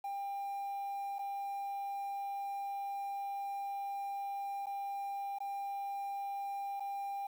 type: tone with dropouts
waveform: triangle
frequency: 797 Hz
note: G5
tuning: 28 cents sharp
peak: -34 dBFS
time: 0.04-7.27 s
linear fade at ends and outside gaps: 5 ms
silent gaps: 1.185-1.191 / 4.659-4.667 / 5.386-5.403 / 6.798-6.804 s
effects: tanh soft clip ceiling -31 dBFS + 10-bit